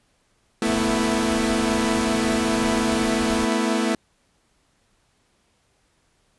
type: chord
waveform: sawtooth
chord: A suspended second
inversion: none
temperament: equal with one note detuned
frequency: 221.4 / 246.9 / 329.6 Hz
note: A3 / B3 / E4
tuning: +11 / 0 / 0 cents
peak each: -19 / -21 / -21 dBFS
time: 0.62-3.95 s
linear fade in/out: 2 ms
type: noise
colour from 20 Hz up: pink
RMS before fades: -31 dBFS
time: 0.65-3.45 s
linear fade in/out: 2 ms
effects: pink hiss -65 dBFS RMS until 6.38 s + resampled to 24000 Hz